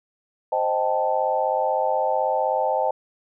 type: chord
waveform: sine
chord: A half-diminished seventh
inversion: first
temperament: equal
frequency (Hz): 523.3 / 622.3 / 784 / 880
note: C5 / Eb5 / G5 / A5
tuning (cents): 0 / 0 / 0 / 0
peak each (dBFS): -25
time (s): 0.52-2.91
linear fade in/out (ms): 5
effects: none